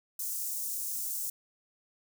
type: high-pass noise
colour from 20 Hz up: white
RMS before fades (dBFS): -35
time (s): 0.19-1.3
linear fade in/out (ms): 5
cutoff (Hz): 6500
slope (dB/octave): 24
effects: none